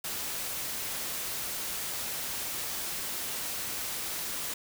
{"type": "noise", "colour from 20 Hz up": "white", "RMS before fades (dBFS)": -35, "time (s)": [0.04, 4.54], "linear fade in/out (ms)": 5, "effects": []}